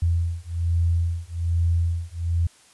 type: beating tone pair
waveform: sine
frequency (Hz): 84.1 / 85.3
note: E2 / F2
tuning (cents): +35 / -40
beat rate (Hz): 1.2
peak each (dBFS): -23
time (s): 0.02-2.47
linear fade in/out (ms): 5
effects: white hiss -54 dBFS RMS until 2.73 s + resampled to 24000 Hz